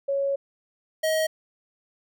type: tone pair in turn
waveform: sine / square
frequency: 554.4 / 632.6 Hz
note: C#5 / D#5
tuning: 0 / +29 cents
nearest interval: major second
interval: 229 cents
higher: second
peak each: -22 dBFS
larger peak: neither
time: 0.08-0.36 / 1.03-1.27 s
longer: first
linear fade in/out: 10 ms
effects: none